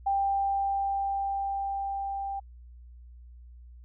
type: tone with level ramp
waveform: sine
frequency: 790 Hz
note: G5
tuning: 13 cents sharp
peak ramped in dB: -23 to -31 dBFS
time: 0.06-2.4 s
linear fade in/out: 10 ms
effects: added 60 Hz sine -46 dBFS peak until 3.84 s